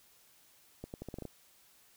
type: accelerating click train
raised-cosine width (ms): 2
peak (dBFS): -28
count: 8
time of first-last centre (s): 0.84-1.253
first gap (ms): 99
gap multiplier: 0.82
effects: white hiss -64 dBFS RMS until 1.96 s